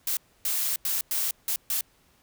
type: noise bursts at uneven times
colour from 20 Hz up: blue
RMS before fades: -27 dBFS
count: 6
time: 0.07-0.17 / 0.45-0.76 / 0.85-1.01 / 1.11-1.31 / 1.48-1.56 / 1.7-1.81 s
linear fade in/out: 2 ms
effects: pink hiss -63 dBFS RMS until 2.22 s